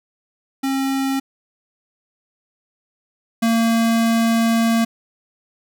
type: tone pair in turn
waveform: square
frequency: 269.6 / 228.5 Hz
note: C#4 / A#3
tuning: -48 / -34 cents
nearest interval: minor third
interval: 286 cents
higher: first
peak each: -19 / -15 dBFS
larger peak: second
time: 0.63-1.2 / 3.42-4.85 s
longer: second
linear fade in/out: 10 ms
effects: none